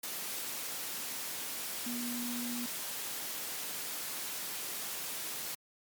sine tone in noise, 241.5 Hz, B3, 39 cents flat, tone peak -36 dBFS, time 1.86-2.66 s, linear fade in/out 5 ms, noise white, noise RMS -39 dBFS, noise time 0.03-5.55 s, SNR 0 dB, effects high-pass 150 Hz 12 dB/octave + MP3 96 kbps

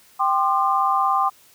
sine chord, G suspended fourth, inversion none, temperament equal with one note detuned, 784 / 1046.5 / 1203.5 Hz, G5 / C6 / D6, 0 / 0 / +42 cents, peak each -21 dBFS, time 0.19-1.3 s, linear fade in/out 20 ms, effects white hiss -53 dBFS RMS until 1.54 s

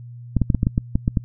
clicks, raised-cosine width 5 ms, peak -5 dBFS, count 10, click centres 0.367 / 0.417 / 0.502 / 0.547 / 0.631 / 0.669 / 0.779 / 0.955 / 1.079 / 1.172 s, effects noise-tail reverb RT60 0.1 s tail -26 dB re dry + added 120 Hz sine -35 dBFS peak until 1.24 s

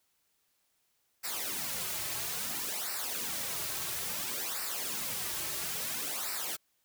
white noise with flanger, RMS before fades -36 dBFS, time 1.23-6.57 s, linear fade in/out 20 ms, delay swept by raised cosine 0.3 to 4.2 ms, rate 0.59 Hz, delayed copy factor -0.75, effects white hiss -75 dBFS RMS until 6.84 s

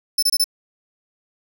sawtooth tone bursts, 5280 Hz, E8, 2 cents sharp, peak -12 dBFS, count 4, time 0.18-0.442 s, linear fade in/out 5 ms, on 46 ms, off 26 ms, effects none

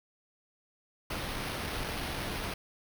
pink noise with sample-and-hold, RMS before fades -36 dBFS, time 1.1-2.54 s, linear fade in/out 5 ms, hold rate 7350 Hz, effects none

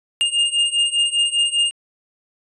square beating tone pair, 2822 / 2827 Hz, F7 / F7, +17 / +20 cents, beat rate 5 Hz, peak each -21 / -19 dBFS, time 0.21-1.71 s, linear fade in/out 0 ms, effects resampled to 24000 Hz

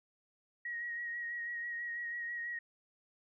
sine tone with vibrato, 1893 Hz, A#6, 26 cents sharp, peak -37 dBFS, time 0.65-2.59 s, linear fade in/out 5 ms, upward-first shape sine, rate 6.1 Hz, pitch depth 26 cents each way, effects none

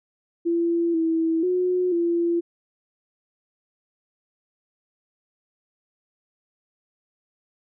sine tone with pitch steps, 338.8 / 326.1 / 363 / 341.2 Hz, E4 / E4 / F#4 / F4, +48 / -19 / -33 / -40 cents, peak -19 dBFS, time 0.45-2.41 s, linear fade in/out 20 ms, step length 490 ms, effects none

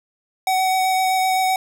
square tone with vibrato, 752 Hz, F#5, 28 cents sharp, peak -17 dBFS, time 0.47-1.56 s, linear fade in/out 2 ms, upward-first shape sine, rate 7.8 Hz, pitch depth 12 cents each way, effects 9-bit

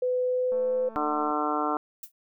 sine tone with pitch glide, 502 to 509 Hz, B4 to C5, +28 to -48 cents, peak -23 dBFS, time 0.02-0.89 s, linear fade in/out 5 ms, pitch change +24 cents, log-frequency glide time 0.24-0.76 s
click train, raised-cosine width 1 ms, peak -33 dBFS, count 176, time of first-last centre 0.52-1.308 s, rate 222 Hz
harmonic tone, 150 Hz, D3, 37 cents sharp, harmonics 2 / 3 / 4 / 5 / 6 / 7 / 8 / 9, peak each -31 / -34 / -36 / -31 / -35 / -32 / -34 / -32 dBFS, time 0.96-1.77 s, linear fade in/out 0 ms
violet noise with exponential decay, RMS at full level -34 dBFS, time 2.03-2.12 s, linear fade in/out 5 ms, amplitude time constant 19 ms
effects none

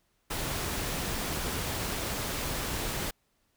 pink noise, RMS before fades -33 dBFS, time 0.3-3.11 s, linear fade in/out 10 ms, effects pink hiss -73 dBFS RMS until 3.56 s

